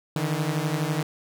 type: beating tone pair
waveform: sawtooth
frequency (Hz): 148.3 / 160.3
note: D3 / E3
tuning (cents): +17 / -48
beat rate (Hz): 12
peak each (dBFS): -23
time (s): 0.16-1.03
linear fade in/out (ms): 2
effects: none